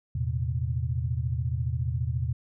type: tone cluster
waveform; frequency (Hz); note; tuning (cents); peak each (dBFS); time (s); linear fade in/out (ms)
sine; 82.2 / 114.4 / 128.8; E2 / A#2 / C3; -4 / -32 / -27; -30; 0.15-2.33; 5
effects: none